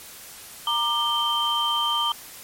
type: tone cluster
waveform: sine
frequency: 933 / 1193 / 3129 Hz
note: A#5 / D6 / G7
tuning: +1 / +27 / -4 cents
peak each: -27 / -26 / -23 dBFS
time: 0.67-2.12 s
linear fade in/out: 2 ms
effects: white hiss -42 dBFS RMS until 2.43 s + MP3 64 kbps